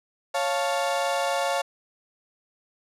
35% pulse chord, Db augmented, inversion none, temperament equal, 554.4 / 698.5 / 880 Hz, Db5 / F5 / A5, 0 / 0 / 0 cents, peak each -25 / -26 / -28 dBFS, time 0.34-1.62 s, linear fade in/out 10 ms, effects low-pass 10000 Hz 12 dB/octave

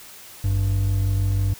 triangle tone pair together, 51.08 / 97.2 Hz, G#1 / G2, -28 / -14 cents, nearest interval major seventh, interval 1114 cents, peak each -23 / -17 dBFS, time 0.44-1.54 s, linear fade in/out 5 ms, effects white hiss -43 dBFS RMS until 1.59 s

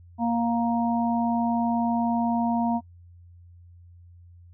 harmonic tone, 234 Hz, A#3, 7 cents sharp, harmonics 1 / 3 / 4, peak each -23 / -28 / -29 dBFS, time 0.18-2.81 s, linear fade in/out 50 ms, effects noise-tail reverb RT60 0.1 s tail -24 dB re dry + added 87 Hz sine -47 dBFS peak until 4.53 s

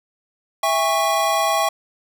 square chord, C# minor, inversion first, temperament equal with one note detuned, 659.3 / 809.3 / 1108.7 Hz, E5 / G#5 / C#6, 0 / -45 / 0 cents, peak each -22 dBFS, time 0.63-1.69 s, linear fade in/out 5 ms, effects none

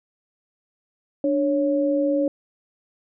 sine tone pair together, 293.9 / 554.4 Hz, D4 / C#5, +1 / 0 cents, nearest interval major seventh, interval 1099 cents, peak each -21 dBFS, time 1.24-2.28 s, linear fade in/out 2 ms, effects none

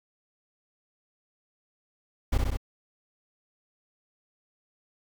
brown noise with echo, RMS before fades -23 dBFS, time 2.32-2.38 s, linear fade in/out 10 ms, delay 64 ms, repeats 3, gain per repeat -2 dB, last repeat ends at 2.572 s, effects none

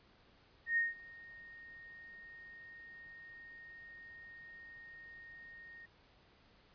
sine tone with ADSR envelope, 1854 Hz, A#6, 10 cents flat, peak -28 dBFS, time 0.66-5.86 s, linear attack 110 ms, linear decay 170 ms, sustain -23 dB, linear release 10 ms, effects pink hiss -66 dBFS RMS until 6.74 s + resampled to 11025 Hz

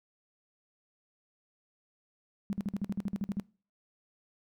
sine tone bursts, 200.4 Hz, G3, 38 cents sharp, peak -29 dBFS, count 12, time 2.5-3.398 s, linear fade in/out 0 ms, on 29 ms, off 50 ms, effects noise-tail reverb RT60 0.4 s tail -23 dB re dry

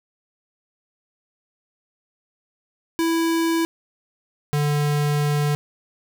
square tone pair in turn, 330 / 147 Hz, E4 / D3, +2 / +2 cents, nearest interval octave + major second, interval 1400 cents, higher first, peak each -19 dBFS, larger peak neither, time 2.99-3.65 / 4.53-5.55 s, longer second, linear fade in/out 0 ms, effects 9-bit

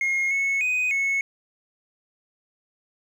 sine tone with pitch steps, 2147 / 2198 / 2500 / 2197 Hz, C7 / C#7 / D#7 / C#7, +44 / -15 / +8 / -16 cents, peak -18 dBFS, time 0.01-1.21 s, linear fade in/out 2 ms, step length 300 ms, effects tanh soft clip ceiling -20 dBFS + 9-bit

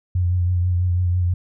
sine tone with vibrato, 89.3 Hz, F2, 39 cents sharp, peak -16 dBFS, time 0.15-1.34 s, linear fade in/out 5 ms, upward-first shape triangle, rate 6.1 Hz, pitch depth 41 cents each way, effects none

